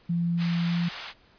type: tone with pitch glide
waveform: sine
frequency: 171 to 172.29 Hz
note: F3 to F3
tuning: -36 to -23 cents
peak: -23 dBFS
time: 0.09-0.89 s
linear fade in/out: 10 ms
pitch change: +13 cents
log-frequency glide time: 0.67-0.75 s
type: band-pass noise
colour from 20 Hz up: white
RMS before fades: -39 dBFS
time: 0.37-1.14 s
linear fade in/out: 50 ms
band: 840 to 3900 Hz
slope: 12 dB/octave
effects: pink hiss -59 dBFS RMS until 1.38 s + resampled to 11025 Hz